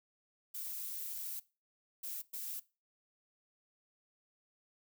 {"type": "noise bursts at uneven times", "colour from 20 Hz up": "violet", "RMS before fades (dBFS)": -42, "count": 3, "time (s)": [[0.54, 1.4], [2.03, 2.22], [2.33, 2.6]], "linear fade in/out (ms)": 10, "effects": ["noise-tail reverb RT60 0.3 s tail -20 dB re dry"]}